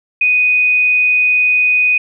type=tone; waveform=sine; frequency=2489 Hz; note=D#7; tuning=in tune; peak=-9 dBFS; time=0.21-1.98 s; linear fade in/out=5 ms; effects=none